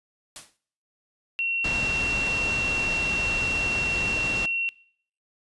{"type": "noise with exponential decay", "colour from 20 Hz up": "white", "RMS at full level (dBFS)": -35, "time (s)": [0.36, 0.57], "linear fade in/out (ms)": 1, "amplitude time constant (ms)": 45}
{"type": "tone", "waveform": "sine", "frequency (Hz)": 2729, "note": "F7", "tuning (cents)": -41, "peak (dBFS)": -23, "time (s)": [1.39, 4.69], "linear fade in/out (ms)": 0}
{"type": "low-pass noise", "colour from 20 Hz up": "pink", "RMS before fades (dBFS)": -32, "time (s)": [1.64, 4.46], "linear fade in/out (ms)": 5, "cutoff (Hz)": 7300, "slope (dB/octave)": 24}
{"effects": ["noise-tail reverb RT60 0.6 s tail -22 dB re dry", "resampled to 24000 Hz"]}